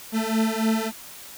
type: beating tone pair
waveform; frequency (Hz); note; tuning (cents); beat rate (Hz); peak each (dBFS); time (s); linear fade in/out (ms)
40% pulse; 220 / 223.5; A3 / A3; 0 / +27; 3.5; -23; 0.12-0.92; 50
effects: white hiss -42 dBFS RMS until 1.37 s

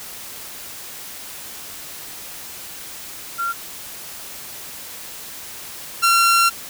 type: tone pair in turn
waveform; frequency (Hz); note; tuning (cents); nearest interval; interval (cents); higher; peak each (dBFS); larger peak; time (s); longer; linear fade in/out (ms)
sine / sawtooth; 1377 / 1368.3; F6 / F6; -25 / -36; unison; 11; first; -20 / -9; second; 3.38-3.53 / 6.02-6.5; second; 20
effects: white hiss -35 dBFS RMS until 6.69 s

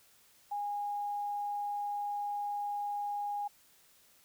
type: tone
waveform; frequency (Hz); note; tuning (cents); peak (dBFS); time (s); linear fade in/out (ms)
sine; 820; G#5; -22; -33; 0.51-3.48; 10
effects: white hiss -64 dBFS RMS until 4.24 s

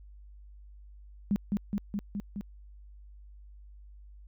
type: tone with echo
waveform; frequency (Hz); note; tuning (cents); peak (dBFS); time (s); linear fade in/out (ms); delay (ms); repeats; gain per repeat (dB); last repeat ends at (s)
sine; 202.9; G#3; -40; -23; 1.31-1.36; 0; 210; 5; -2; 2.41
effects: added 50 Hz sine -48 dBFS peak until 4.27 s

